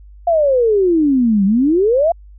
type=exponential two-way sweep; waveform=sine; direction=down then up; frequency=703 to 190 to 703 Hz; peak=-10 dBFS; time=0.27-2.12 s; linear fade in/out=5 ms; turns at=1.45 s; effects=added 50 Hz sine -37 dBFS peak until 2.38 s